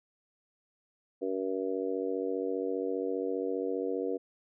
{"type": "harmonic tone", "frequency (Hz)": 95, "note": "F#2", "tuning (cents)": 46, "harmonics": [3, 4, 5, 6, 7], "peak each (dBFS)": [-36, -35, -33, -46, -43], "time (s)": [1.21, 4.18], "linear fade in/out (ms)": 20, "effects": []}